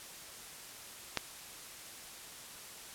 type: click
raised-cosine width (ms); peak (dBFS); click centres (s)
0.2; -13; 1.173
effects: white hiss -49 dBFS RMS until 2.94 s + low-pass 12000 Hz 12 dB/octave